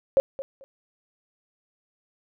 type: tone with echo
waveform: sine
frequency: 542 Hz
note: C#5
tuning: 39 cents flat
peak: -14 dBFS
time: 0.17-0.2 s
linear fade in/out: 0 ms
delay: 220 ms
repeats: 2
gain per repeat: -15 dB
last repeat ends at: 0.64 s
effects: none